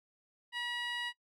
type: tone with band-pass filter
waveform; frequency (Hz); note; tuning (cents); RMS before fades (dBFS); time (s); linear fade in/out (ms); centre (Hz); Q
15% pulse; 963; B5; -44; -38; 0.52-1.13; 50; 2300; 1
effects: noise-tail reverb RT60 0.1 s tail -21 dB re dry